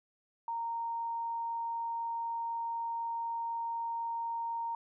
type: tone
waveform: sine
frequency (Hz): 926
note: A#5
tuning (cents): -12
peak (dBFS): -33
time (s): 0.48-4.75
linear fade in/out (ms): 2
effects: none